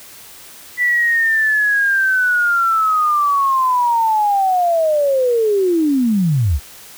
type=linear sweep; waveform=sine; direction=down; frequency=1978 to 58.27 Hz; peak=-12 dBFS; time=0.77-6.6 s; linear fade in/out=50 ms; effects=white hiss -39 dBFS RMS until 6.97 s